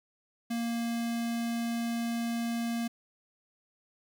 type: tone with notch filter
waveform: square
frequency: 233.1 Hz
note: A#3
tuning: in tune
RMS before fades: -32 dBFS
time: 0.5-2.88 s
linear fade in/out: 10 ms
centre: 1000 Hz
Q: 1.8
effects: 11-bit